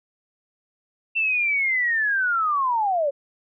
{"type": "linear sweep", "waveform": "sine", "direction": "down", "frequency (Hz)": [2702, 539], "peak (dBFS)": -19, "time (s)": [1.15, 3.11], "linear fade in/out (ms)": 20, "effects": []}